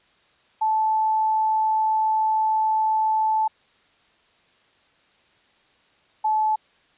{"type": "tone pair in turn", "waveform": "sine", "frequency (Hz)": [873, 865], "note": ["A5", "A5"], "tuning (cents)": [-14, -30], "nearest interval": "unison", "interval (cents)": 16, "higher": "first", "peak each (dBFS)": -18, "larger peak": "neither", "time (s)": [[0.61, 3.48], [6.24, 6.56]], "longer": "first", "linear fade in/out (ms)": 10, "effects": ["white hiss -60 dBFS RMS until 6.97 s", "resampled to 8000 Hz"]}